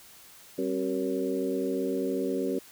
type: tone cluster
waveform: sine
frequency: 194.9 / 269.9 / 380.2 / 468.4 / 557 Hz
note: G3 / C#4 / F#4 / A#4 / C#5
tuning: -10 / -46 / +47 / +8 / +8 cents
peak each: -37 / -31 / -31 / -33 / -37 dBFS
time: 0.58-2.59 s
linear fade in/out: 5 ms
effects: white hiss -52 dBFS RMS until 2.71 s